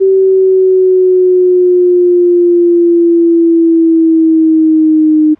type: linear sweep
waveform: sine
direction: down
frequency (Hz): 385 to 306.2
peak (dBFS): -4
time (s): 0-5.35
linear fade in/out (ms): 20
effects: pink hiss -49 dBFS RMS until 5.39 s + low-pass 2000 Hz 12 dB/octave